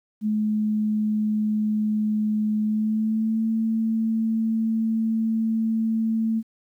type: tone with pitch glide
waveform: sine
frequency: 213.5 to 223.3 Hz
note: G#3 to A3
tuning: +48 to +26 cents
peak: -20 dBFS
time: 0.21-6.43 s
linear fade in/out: 50 ms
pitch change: +78 cents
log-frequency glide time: 2.62-3.45 s
effects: 10-bit